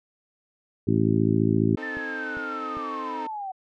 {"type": "harmonic tone", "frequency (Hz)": 54.7, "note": "A1", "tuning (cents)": -9, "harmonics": [2, 3, 4, 5, 6, 7], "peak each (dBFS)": [-25, -26, -25, -26, -26, -28], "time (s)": [0.87, 1.76], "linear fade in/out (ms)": 10}
{"type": "click train", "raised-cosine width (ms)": 3, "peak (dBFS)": -27, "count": 4, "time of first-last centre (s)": [1.57, 2.77], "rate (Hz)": 2.5}
{"type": "chord", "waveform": "sawtooth", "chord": "A diminished", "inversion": "first", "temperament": "equal", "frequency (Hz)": [261.6, 311.1, 440], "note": ["C4", "Eb4", "A4"], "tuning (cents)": [0, 0, 0], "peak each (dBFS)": -34, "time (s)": [1.77, 3.27], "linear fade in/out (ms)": 5}
{"type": "linear sweep", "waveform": "sine", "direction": "down", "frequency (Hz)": [1802, 743], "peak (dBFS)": -30, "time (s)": [1.82, 3.52], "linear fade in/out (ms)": 10}
{"effects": ["low-pass 3000 Hz 12 dB/octave"]}